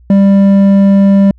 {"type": "tone with hard clipping", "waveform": "sine", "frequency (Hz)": 197.3, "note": "G3", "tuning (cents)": 11, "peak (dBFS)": -5, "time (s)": [0.1, 1.31], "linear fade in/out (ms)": 2, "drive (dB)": 6, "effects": ["added 60 Hz sine -38 dBFS peak until 1.38 s"]}